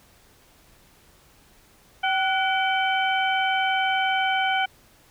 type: harmonic tone with a mistuned harmonic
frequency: 767 Hz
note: G5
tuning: 38 cents flat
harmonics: 1 / 2 / 3 / 4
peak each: -23 / -26 / -28 / -29 dBFS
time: 2.03-4.66 s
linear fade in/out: 10 ms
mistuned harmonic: 2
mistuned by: -68 cents
effects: pink hiss -56 dBFS RMS until 5.1 s